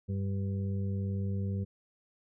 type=harmonic tone; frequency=98 Hz; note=G2; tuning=in tune; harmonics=1 / 2 / 4 / 5; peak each=-31 / -36 / -46 / -48 dBFS; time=0.08-1.65 s; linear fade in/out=20 ms; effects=none